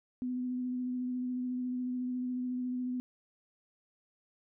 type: tone with vibrato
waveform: sine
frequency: 250.6 Hz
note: B3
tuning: 25 cents sharp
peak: -32 dBFS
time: 0.22-3 s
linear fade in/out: 0 ms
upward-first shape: sine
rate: 14 Hz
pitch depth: 15 cents each way
effects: none